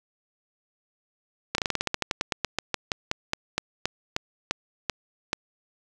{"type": "slowing click train", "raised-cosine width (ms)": 0.2, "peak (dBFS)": -7, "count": 25, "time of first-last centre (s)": [1.55, 5.331], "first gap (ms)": 32, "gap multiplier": 1.12, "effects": []}